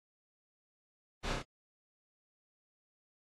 pink noise with echo, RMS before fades -38 dBFS, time 1.23-1.34 s, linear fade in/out 20 ms, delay 31 ms, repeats 3, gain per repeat -2 dB, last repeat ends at 1.433 s, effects low-pass 5000 Hz 12 dB/octave + AAC 32 kbps

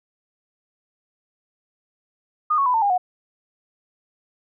sine tone with pitch steps, 1227 / 1105.8 / 996.6 / 898.2 / 809.5 / 729.6 Hz, D#6 / C#6 / B5 / A5 / G#5 / F#5, -25 / -5 / +15 / +35 / -45 / -24 cents, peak -16 dBFS, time 2.5-2.98 s, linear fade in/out 10 ms, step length 80 ms, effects none

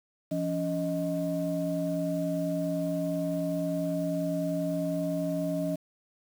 sine tone cluster, 171.1 / 281.3 / 623 Hz, F3 / C#4 / D#5, -35 / +26 / +2 cents, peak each -31 dBFS, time 0.31-5.76 s, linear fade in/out 10 ms, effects tanh soft clip ceiling -19 dBFS + 8-bit

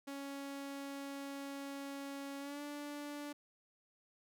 sawtooth tone with pitch glide, 278.1 to 291.3 Hz, C#4 to D4, +6 to -14 cents, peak -39 dBFS, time 0.07-3.33 s, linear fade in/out 10 ms, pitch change +80 cents, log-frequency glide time 2.39-2.62 s, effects none

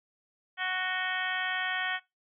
harmonic tone with a mistuned harmonic, 370 Hz, F#4, in tune, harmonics 2 / 3 / 4 / 5 / 6 / 7 / 8 / 9, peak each -37 / -40 / -35 / -33 / -39 / -42 / -39 / -43 dBFS, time 0.57-2 s, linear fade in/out 50 ms, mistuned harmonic 8, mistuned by +71 cents, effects noise-tail reverb RT60 0.2 s tail -21 dB re dry

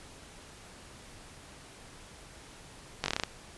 slowing click train, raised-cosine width 0.2 ms, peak -11 dBFS, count 8, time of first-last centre 3.04-3.236 s, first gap 20 ms, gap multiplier 1.11, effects pink hiss -51 dBFS RMS until 3.57 s + resampled to 24000 Hz

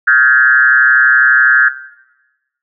sine tone with frequency modulation, 1559 Hz, G6, 10 cents flat, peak -5 dBFS, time 0.07-1.69 s, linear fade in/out 10 ms, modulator 132 Hz, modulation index 1.3, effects noise-tail reverb RT60 1.0 s tail -17 dB re dry

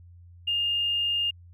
triangle tone with tanh clipping, 2823 Hz, F7, 18 cents sharp, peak -23 dBFS, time 0.47-1.31 s, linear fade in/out 10 ms, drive 2 dB, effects added 87 Hz sine -47 dBFS peak until 1.53 s

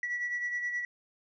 sine beating tone pair, 1944 / 1953.5 Hz, B6 / B6, -28 / -19 cents, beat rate 9.5 Hz, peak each -30 / -39 dBFS, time 0.03-0.85 s, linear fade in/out 2 ms, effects tanh soft clip ceiling -27 dBFS

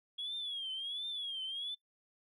sine tone with vibrato, 3320 Hz, G#7, 1 cent flat, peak -36 dBFS, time 0.18-1.75 s, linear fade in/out 10 ms, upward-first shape triangle, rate 1.4 Hz, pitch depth 150 cents each way, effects noise-tail reverb RT60 0.1 s tail -21 dB re dry + tanh soft clip ceiling -33 dBFS

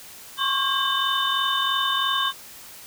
sine tone cluster, 1073 / 1116 / 1606 / 3018 / 3615 Hz, C6 / C#6 / G6 / F#7 / A7, +43 / +11 / +41 / +34 / +46 cents, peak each -27 / -27 / -28 / -27 / -26 dBFS, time 0.37-2.33 s, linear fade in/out 50 ms, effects white hiss -43 dBFS RMS until 2.86 s

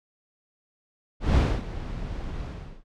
brown noise with ADSR envelope, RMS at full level -17 dBFS, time 1.2-2.84 s, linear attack 160 ms, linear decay 260 ms, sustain -16 dB, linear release 390 ms, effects low-pass 5000 Hz 12 dB/octave

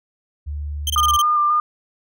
sine tone, 73.42 Hz, D2, in tune, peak -24 dBFS, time 0.46-1.18 s, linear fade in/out 20 ms
sawtooth tone bursts, 3136 Hz, G7, in tune, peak -16 dBFS, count 7, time 0.87-1.217 s, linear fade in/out 2 ms, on 29 ms, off 24 ms
sine tone with vibrato, 1202 Hz, D6, 40 cents sharp, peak -14 dBFS, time 0.96-1.6 s, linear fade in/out 2 ms, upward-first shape square, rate 3.7 Hz, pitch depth 17 cents each way
effects none

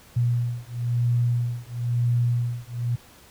sine beating tone pair, 119.7 / 120.7 Hz, A#2 / B2, +46 / -39 cents, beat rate 1 Hz, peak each -24 dBFS, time 0.16-2.96 s, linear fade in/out 10 ms, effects pink hiss -51 dBFS RMS until 3.3 s

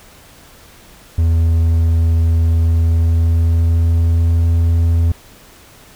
triangle tone with pitch glide, 82.41 to 83.61 Hz, E2 to E2, 0 to +25 cents, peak -8 dBFS, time 1.18-5.12 s, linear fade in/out 5 ms, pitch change +25 cents, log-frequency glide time 2.52-4.4 s, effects pink hiss -43 dBFS RMS until 5.95 s

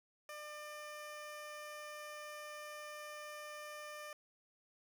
15% pulse tone, 599 Hz, D5, 34 cents sharp, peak -40 dBFS, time 0.29-4.13 s, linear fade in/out 2 ms, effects none

